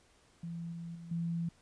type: tone with level steps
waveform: sine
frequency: 168.5 Hz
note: E3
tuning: 38 cents sharp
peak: -38 / -40 / -45 / -32 dBFS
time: 0.43-1.49 s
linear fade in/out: 5 ms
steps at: 0.72 / 0.95 / 1.11 s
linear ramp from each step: 5 ms
effects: pink hiss -66 dBFS RMS until 1.61 s + resampled to 22050 Hz